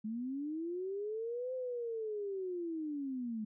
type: linear two-way sweep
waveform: sine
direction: up then down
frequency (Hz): 210 to 518 to 210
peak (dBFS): -36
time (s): 0.04-3.45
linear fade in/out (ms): 10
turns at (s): 1.54
effects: none